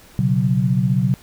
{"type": "chord", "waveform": "sine", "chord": "B suspended second", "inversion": "none", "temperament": "equal", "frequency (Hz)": [123.47, 138.59, 185], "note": ["B2", "C#3", "F#3"], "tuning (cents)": [0, 0, 0], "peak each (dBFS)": -19, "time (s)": [0.19, 1.14], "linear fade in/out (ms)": 0, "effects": ["pink hiss -47 dBFS RMS until 1.22 s"]}